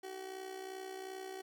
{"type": "tone with amplitude modulation", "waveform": "30% pulse", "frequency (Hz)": 379.4, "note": "F#4", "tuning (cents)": 43, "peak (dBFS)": -38, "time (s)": [0.03, 1.42], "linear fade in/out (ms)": 10, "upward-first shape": "sine", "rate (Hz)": 62.7, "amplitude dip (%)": 60, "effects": ["13-bit"]}